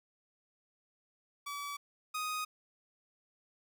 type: tone pair in turn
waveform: sawtooth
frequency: 1146 / 1247.5 Hz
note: D6 / D#6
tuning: -43 / +4 cents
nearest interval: minor second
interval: 147 cents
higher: second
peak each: -35 / -31 dBFS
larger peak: second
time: 1.46-1.77 / 2.14-2.45 s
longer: neither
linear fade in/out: 10 ms
effects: none